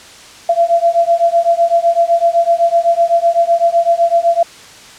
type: beating tone pair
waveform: sine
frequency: 676 / 683.9 Hz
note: E5 / F5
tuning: +43 / -36 cents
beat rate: 7.9 Hz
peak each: -12 dBFS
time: 0.49-4.43 s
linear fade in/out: 5 ms
effects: white hiss -37 dBFS RMS until 4.98 s + low-pass 7000 Hz 12 dB/octave